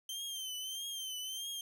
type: tone with vibrato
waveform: sawtooth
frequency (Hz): 3120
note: G7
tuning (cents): -9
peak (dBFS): -36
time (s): 0.09-1.61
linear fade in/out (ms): 2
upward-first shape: triangle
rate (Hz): 1.6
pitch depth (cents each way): 86
effects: none